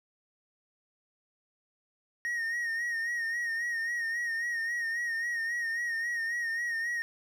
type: tone with vibrato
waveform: triangle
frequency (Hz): 1864.7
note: A#6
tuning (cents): 0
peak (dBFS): -28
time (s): 2.25-7.02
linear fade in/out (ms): 0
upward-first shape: sine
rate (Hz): 3.7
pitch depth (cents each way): 50
effects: none